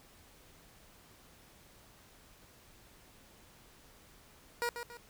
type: tone with echo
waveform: 15% pulse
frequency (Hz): 476.8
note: A#4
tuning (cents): +39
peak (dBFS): -25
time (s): 4.62-4.69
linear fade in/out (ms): 0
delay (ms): 140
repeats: 2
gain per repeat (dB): -8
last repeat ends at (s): 4.97
effects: pink hiss -60 dBFS RMS until 5.09 s